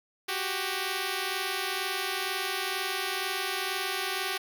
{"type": "tone pair together", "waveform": "5% pulse", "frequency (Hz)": [371.1, 393.2], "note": ["F#4", "G4"], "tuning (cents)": [5, 5], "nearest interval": "minor second", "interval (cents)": 100, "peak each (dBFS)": -21, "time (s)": [0.28, 4.38], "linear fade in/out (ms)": 10, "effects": []}